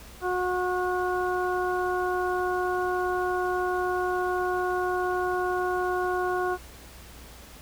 harmonic tone, 363.5 Hz, F#4, 31 cents flat, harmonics 1 / 2 / 3 / 4, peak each -27 / -30 / -32 / -33 dBFS, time 0.21-6.58 s, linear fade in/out 50 ms, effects added 60 Hz sine -48 dBFS peak until 7.61 s + pink hiss -48 dBFS RMS until 7.61 s

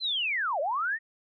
sine linear two-way sweep, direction down then up, 4186 to 536 to 1897 Hz, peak -26 dBFS, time 0-0.99 s, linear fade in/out 50 ms, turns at 0.6 s, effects none

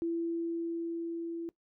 sine tone with level ramp, 335.1 Hz, E4, 29 cents sharp, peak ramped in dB -29 to -35 dBFS, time 0.02-1.49 s, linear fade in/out 0 ms, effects noise-tail reverb RT60 0.1 s tail -19 dB re dry

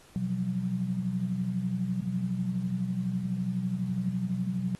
sine tone cluster, 126.3 / 174.7 / 186.7 Hz, B2 / F3 / F#3, +39 / +1 / +16 cents, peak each -34 / -35 / -29 dBFS, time 0.16-4.75 s, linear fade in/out 0 ms, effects pink hiss -57 dBFS RMS until 4.79 s + AAC 32 kbps

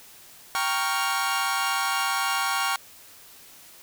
sawtooth chord, G half-diminished seventh, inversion none, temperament equal, 784 / 932.3 / 1108.7 / 1396.9 Hz, G5 / Bb5 / Db6 / F6, 0 / 0 / 0 / 0 cents, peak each -26 / -28 / -24 / -25 dBFS, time 0.55-2.76 s, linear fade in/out 0 ms, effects white hiss -49 dBFS RMS until 3.82 s

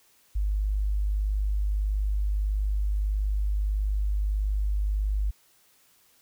sine tone, 50.8 Hz, G#1, 38 cents flat, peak -23 dBFS, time 0.35-5.31 s, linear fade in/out 10 ms, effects white hiss -62 dBFS RMS until 6.21 s

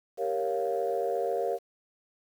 sine chord, G half-diminished seventh, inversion none, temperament equal, 392 / 466.2 / 554.4 / 698.5 Hz, G4 / Bb4 / Db5 / F5, 0 / 0 / 0 / 0 cents, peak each -33 / -30 / -32 / -32 dBFS, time 0.17-1.59 s, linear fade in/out 50 ms, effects tanh soft clip ceiling -18 dBFS + 9-bit

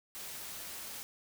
white noise, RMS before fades -44 dBFS, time 0.15-1.03 s, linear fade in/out 0 ms, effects none

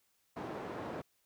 white band-pass noise, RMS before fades -42 dBFS, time 0.36-1.02 s, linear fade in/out 10 ms, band 130 to 740 Hz, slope 12 dB/octave, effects white hiss -75 dBFS RMS until 1.25 s

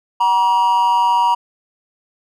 triangle tone with amplitude modulation, 953 Hz, A#5, 38 cents sharp, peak -7 dBFS, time 0.2-1.35 s, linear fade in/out 10 ms, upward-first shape sine, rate 197 Hz, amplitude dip 60%, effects none

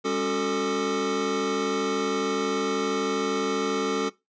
square tone cluster, 201 / 276.1 / 371.1 / 443.7 / 1212 Hz, G3 / C#4 / F#4 / A4 / D#6, +44 / -7 / +5 / +14 / -46 cents, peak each -35 / -31 / -32 / -27 / -35 dBFS, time 0.04-4.1 s, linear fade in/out 20 ms, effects noise-tail reverb RT60 0.2 s tail -19 dB re dry + resampled to 16000 Hz

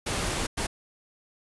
pink noise bursts at uneven times, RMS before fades -29 dBFS, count 2, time 0.06-0.47 / 0.57-0.67 s, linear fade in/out 10 ms, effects resampled to 24000 Hz

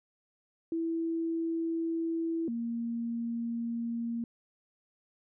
sine tone pair in turn, 329.6 / 233.1 Hz, E4 / A#3, 0 / 0 cents, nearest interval tritone, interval 600 cents, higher first, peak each -29 / -31 dBFS, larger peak first, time 0.72-2.48 / 2.48-4.24 s, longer neither, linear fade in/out 2 ms, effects none

